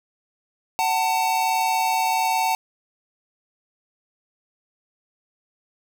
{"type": "tone pair together", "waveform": "square", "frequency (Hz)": [751, 892.2], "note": ["F#5", "A5"], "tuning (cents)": [26, 24], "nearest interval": "minor third", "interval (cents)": 298, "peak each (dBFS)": [-24, -22], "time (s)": [0.79, 2.55], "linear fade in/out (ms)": 0, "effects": []}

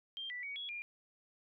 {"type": "tone with pitch steps", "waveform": "sine", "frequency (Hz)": [3179, 1970, 2247, 3350, 2401], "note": ["G7", "B6", "C#7", "G#7", "D7"], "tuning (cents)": [24, -5, 23, 14, 38], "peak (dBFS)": -40, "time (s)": [0.17, 0.82], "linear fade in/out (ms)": 0, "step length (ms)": 130, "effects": []}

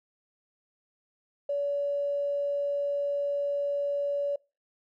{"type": "tone with tanh clipping", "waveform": "triangle", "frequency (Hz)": 570, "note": "C#5", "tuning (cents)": 48, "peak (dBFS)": -26, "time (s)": [1.49, 4.36], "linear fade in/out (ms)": 5, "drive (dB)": 3, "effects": ["noise-tail reverb RT60 0.3 s tail -25 dB re dry"]}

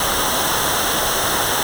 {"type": "noise with comb filter", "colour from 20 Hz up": "pink", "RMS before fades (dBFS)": -19, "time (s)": [0, 1.63], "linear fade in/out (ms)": 2, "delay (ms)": 0.42, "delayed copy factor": -0.75, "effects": []}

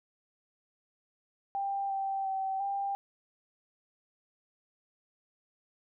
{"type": "tone with pitch steps", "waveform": "sine", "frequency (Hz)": [791, 780, 770, 794], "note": ["G5", "G5", "G5", "G5"], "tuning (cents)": [15, -9, -31, 22], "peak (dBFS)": -30, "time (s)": [1.55, 2.95], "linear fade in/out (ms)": 0, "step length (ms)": 350, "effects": []}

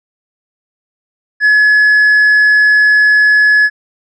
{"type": "tone with tanh clipping", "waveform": "sine", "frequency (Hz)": 1700, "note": "G#6", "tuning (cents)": 40, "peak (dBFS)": -6, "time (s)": [1.4, 3.7], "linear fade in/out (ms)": 50, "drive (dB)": 2, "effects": []}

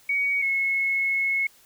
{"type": "tone pair in turn", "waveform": "sine", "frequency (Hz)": [2247, 2183], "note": ["C#7", "C#7"], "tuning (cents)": [23, -27], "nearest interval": "minor second", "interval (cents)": 50, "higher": "first", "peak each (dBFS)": -21, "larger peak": "neither", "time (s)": [[0.09, 0.42], [0.42, 1.47]], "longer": "second", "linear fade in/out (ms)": 5, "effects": ["white hiss -56 dBFS RMS until 1.65 s"]}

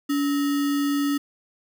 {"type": "tone with sample-and-hold", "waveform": "sine", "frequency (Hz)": 285, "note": "C#4", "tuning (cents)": 48, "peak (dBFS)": -20, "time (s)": [0.09, 1.18], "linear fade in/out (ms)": 10, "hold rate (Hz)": 1575, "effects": []}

